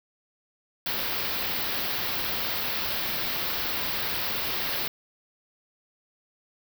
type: band-stop noise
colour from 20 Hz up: white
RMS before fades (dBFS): -29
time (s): 0.86-4.88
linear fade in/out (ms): 2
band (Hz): 5100 to 14000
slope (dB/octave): 48
effects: none